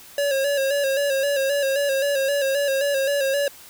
square tone with vibrato, 554.4 Hz, C#5, in tune, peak -20 dBFS, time 0.18-3.48 s, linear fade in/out 2 ms, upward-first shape square, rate 3.8 Hz, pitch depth 47 cents each way, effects white hiss -45 dBFS RMS until 3.69 s

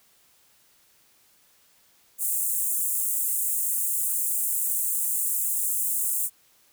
pink high-pass noise, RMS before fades -26 dBFS, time 2.18-6.3 s, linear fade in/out 50 ms, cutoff 7800 Hz, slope 48 dB/octave, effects white hiss -61 dBFS RMS until 6.72 s

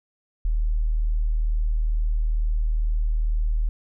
sine tone, 38.89 Hz, D#1, in tune, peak -19 dBFS, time 0.45-3.69 s, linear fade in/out 0 ms, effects none

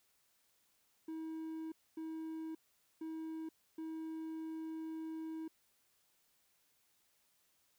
triangle tone bursts at uneven times, 320 Hz, D#4, 49 cents sharp, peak -39 dBFS, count 4, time 1.08-1.72 / 1.97-2.55 / 3.01-3.49 / 3.78-5.48 s, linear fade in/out 5 ms, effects white hiss -75 dBFS RMS until 7.78 s

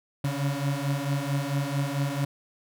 35% pulse beating tone pair, 138.5 / 143 Hz, C#3 / D3, -1 / -46 cents, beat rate 4.5 Hz, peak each -27 dBFS, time 0.24-2.25 s, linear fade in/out 5 ms, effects none

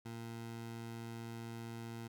20% pulse tone, 115.5 Hz, A#2, 16 cents flat, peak -39 dBFS, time 0.05-2.08 s, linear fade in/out 10 ms, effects none

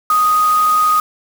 sine tone in noise, 1244.5 Hz, D#6, in tune, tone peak -10 dBFS, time 0.1-1 s, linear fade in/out 2 ms, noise white, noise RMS -28 dBFS, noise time 0.1-1 s, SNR +15 dB, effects none

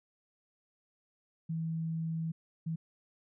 sine tone bursts at uneven times, 162.6 Hz, E3, 23 cents flat, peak -32 dBFS, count 2, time 1.49-2.32 / 2.66-2.76 s, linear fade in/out 10 ms, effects none

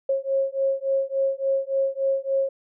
sine beating tone pair, 540 / 543.5 Hz, C#5 / C#5, -45 / -34 cents, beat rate 3.5 Hz, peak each -24 dBFS, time 0.09-2.49 s, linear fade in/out 5 ms, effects none

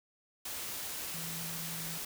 sine tone in noise, 164.81 Hz, E3, in tune, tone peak -44 dBFS, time 1.14-1.98 s, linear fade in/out 5 ms, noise white, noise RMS -40 dBFS, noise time 0.45-2.05 s, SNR -7 dB, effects none

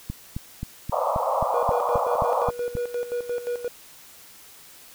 click train, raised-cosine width 5 ms, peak -17 dBFS, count 11, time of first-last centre 0.1-2.753 s, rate 3.77 Hz
pink band-pass noise, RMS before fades -24 dBFS, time 0.92-2.5 s, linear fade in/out 5 ms, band 510 to 1200 Hz, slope 96 dB/octave
triangle tone with tremolo, 483.6 Hz, B4, 36 cents flat, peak -22 dBFS, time 1.54-3.68 s, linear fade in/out 2 ms, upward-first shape square, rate 5.7 Hz, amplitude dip 70%
effects white hiss -48 dBFS RMS until 4.94 s

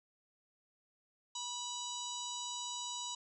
harmonic tone with a mistuned harmonic, 975 Hz, B5, 23 cents flat, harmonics 1 / 3 / 4 / 5 / 6 / 7 / 8, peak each -45 / -48 / -44 / -53 / -51 / -46 / -50 dBFS, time 1.35-3.15 s, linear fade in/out 5 ms, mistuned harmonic 3, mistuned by +23 cents, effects none

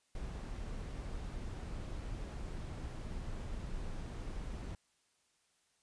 brown noise, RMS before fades -42 dBFS, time 0.15-4.75 s, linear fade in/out 2 ms, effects white hiss -75 dBFS RMS until 5.82 s + resampled to 22050 Hz

